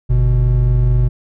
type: tone pair together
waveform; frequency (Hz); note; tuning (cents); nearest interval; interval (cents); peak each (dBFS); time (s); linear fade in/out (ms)
triangle; 49.45 / 123.47; G1 / B2; +16 / 0; octave + major third; 1584; -11; 0.09-1.09; 20
effects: none